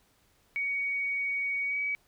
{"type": "tone with pitch glide", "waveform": "sine", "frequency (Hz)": [2244, 2275], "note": ["C#7", "C#7"], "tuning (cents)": [21, 44], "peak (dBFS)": -28, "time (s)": [0.56, 1.95], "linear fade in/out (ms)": 0, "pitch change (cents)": 23, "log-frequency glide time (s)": [1.64, 1.79], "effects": ["pink hiss -67 dBFS RMS until 2.07 s"]}